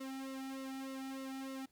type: tone with flanger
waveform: sawtooth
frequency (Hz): 266.8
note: C4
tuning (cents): +34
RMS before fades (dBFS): -44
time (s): 0-1.66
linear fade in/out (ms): 10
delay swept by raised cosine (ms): 1.2 to 1.95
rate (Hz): 3.3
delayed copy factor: -0.9
effects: pink hiss -75 dBFS RMS until 1.71 s